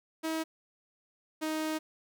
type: tone pair in turn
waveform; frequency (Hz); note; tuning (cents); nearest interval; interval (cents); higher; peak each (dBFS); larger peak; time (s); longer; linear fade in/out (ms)
sawtooth; 320.2 / 312.7; D#4 / D#4; +50 / +9; unison; 41; first; -27; neither; 0.23-0.44 / 1.41-1.79; second; 20
effects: none